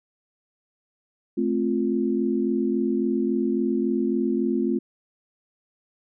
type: chord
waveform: sine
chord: F major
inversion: first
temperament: just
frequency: 218.3 / 261.9 / 349.2 Hz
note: A3 / C4 / F4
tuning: -13 / +2 / 0 cents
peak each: -25 dBFS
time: 1.37-4.79 s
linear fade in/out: 10 ms
effects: none